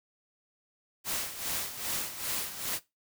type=noise with tremolo; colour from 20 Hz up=white; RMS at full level=-32 dBFS; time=1.04-2.8 s; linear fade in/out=50 ms; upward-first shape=sine; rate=2.5 Hz; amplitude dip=70%; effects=noise-tail reverb RT60 0.2 s tail -18 dB re dry